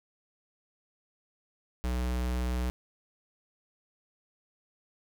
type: tone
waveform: square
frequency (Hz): 61.74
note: B1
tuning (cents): 0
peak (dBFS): -29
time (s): 1.84-2.7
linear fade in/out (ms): 0
effects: none